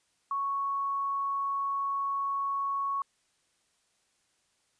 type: tone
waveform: sine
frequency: 1108.7 Hz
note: C#6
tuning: in tune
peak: -28 dBFS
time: 0.31-3.02 s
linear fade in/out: 2 ms
effects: white hiss -72 dBFS RMS until 4.79 s + resampled to 22050 Hz